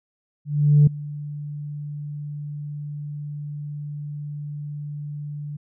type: tone with ADSR envelope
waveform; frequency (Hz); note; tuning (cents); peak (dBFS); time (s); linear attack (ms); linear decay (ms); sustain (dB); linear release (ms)
sine; 147; D3; +2; -8; 0.45-5.57; 420; 5; -21; 10
effects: tanh soft clip ceiling -7 dBFS